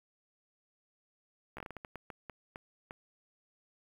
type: slowing click train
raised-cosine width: 0.5 ms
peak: -28 dBFS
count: 13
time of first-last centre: 1.57-2.909 s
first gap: 14 ms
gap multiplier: 1.34
effects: 9-bit